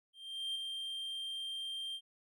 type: tone with ADSR envelope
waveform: triangle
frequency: 3172 Hz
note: G7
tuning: 20 cents sharp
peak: -33 dBFS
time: 0.13-2.01 s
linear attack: 420 ms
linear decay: 12 ms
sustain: -4 dB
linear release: 63 ms
effects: none